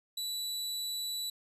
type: tone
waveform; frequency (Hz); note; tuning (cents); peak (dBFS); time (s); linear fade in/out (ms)
sawtooth; 3950; B7; 0; -31; 0.17-1.3; 5
effects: resampled to 32000 Hz

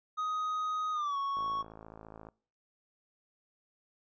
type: tone with pitch glide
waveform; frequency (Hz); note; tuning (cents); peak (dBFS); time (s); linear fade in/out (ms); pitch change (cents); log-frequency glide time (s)
triangle; 1252 to 1109; D#6 to C#6; +10 to 0; -29; 0.17-1.63; 20; -210; 0.92-1.17
type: click train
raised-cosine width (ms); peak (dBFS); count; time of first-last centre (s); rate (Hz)
1; -34; 51; 1.37-2.287; 54.5
effects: noise-tail reverb RT60 0.5 s tail -25 dB re dry + resampled to 16000 Hz

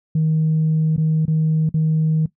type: tone with dropouts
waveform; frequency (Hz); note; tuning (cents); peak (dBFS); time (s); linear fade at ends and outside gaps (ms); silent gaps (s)
sine; 157.5; D#3; +21; -13; 0.15-2.26; 5; 0.964-0.978 / 1.255-1.279 / 1.692-1.741
effects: noise-tail reverb RT60 0.1 s tail -17 dB re dry + tanh soft clip ceiling -11 dBFS

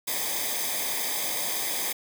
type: noise with comb filter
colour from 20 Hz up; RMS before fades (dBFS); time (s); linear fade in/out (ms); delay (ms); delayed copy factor
white; -29; 0.07-1.93; 10; 0.71; -0.8
effects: none

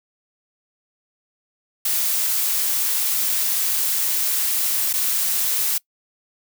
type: noise with dropouts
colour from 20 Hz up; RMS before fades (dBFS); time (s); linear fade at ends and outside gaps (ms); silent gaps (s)
blue; -21; 1.85-5.78; 5; 4.93-4.936
effects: noise-tail reverb RT60 0.1 s tail -23 dB re dry

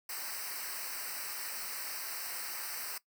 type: noise with comb filter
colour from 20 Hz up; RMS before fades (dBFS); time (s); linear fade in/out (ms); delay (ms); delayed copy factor
white; -40; 0.09-2.98; 5; 0.29; -1
effects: noise-tail reverb RT60 0.1 s tail -19 dB re dry

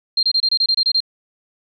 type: tone bursts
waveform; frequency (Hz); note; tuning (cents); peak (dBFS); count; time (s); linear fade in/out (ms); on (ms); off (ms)
sine; 4186; C8; 0; -13; 10; 0.17-1.004; 5; 60; 26
effects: none

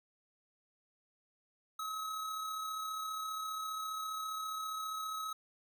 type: tone with amplitude modulation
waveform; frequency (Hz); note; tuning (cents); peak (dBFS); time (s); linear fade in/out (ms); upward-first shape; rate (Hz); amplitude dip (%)
square; 1281; E6; -50; -37; 1.79-5.33; 5; sine; 34.9; 30
effects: none

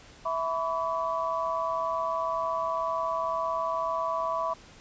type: tone cluster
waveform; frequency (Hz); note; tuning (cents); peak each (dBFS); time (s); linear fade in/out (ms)
sine; 657 / 997 / 1139; E5 / B5 / C#6; -6 / +16 / +47; -31; 0.25-4.54; 10
effects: pink hiss -52 dBFS RMS until 4.8 s + resampled to 16000 Hz

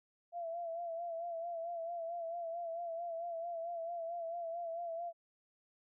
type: tone with vibrato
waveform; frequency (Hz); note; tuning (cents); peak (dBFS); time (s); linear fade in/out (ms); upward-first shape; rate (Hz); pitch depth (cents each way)
sine; 676; E5; +43; -38; 0.32-5.13; 50; sine; 4.5; 51
effects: none

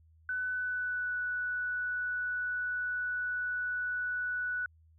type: tone with pitch glide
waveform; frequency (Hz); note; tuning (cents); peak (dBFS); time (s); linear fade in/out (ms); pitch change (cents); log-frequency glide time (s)
sine; 1500 to 1479.3; F#6 to F#6; +23 to -1; -31; 0.29-4.66; 2; -24; 0.52-1.16
effects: added 80 Hz sine -59 dBFS peak until 4.98 s

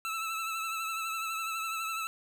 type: tone with vibrato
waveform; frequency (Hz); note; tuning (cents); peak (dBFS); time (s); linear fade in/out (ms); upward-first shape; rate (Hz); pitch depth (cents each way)
25% pulse; 1318.5; E6; 0; -29; 0.05-2.07; 0; triangle; 12; 41
effects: none

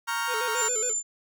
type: chord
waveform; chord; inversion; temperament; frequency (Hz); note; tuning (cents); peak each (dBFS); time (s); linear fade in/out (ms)
35% pulse; G half-diminished seventh; first; equal; 932.3 / 1108.7 / 1396.9 / 1568; Bb5 / Db6 / F6 / G6; 0 / 0 / 0 / 0; -29 / -33 / -29 / -35; 0.07-0.69; 20
type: tone with vibrato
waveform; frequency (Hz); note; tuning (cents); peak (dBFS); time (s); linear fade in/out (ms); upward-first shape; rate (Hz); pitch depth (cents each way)
square; 466.2; A#4; 0; -32; 0.27-0.94; 50; square; 7.2; 110
type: tone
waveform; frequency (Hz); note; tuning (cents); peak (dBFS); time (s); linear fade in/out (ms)
sine; 7170; A8; +32; -25; 0.55-1.03; 50
effects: none

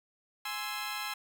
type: chord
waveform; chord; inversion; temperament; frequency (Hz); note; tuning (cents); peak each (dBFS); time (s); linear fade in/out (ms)
15% pulse; Ab augmented; none; equal with one note detuned; 833 / 1046.5 / 1318.5; Ab5 / C6 / E6; +5 / 0 / 0; -33; 0.45-1.14; 5
effects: none

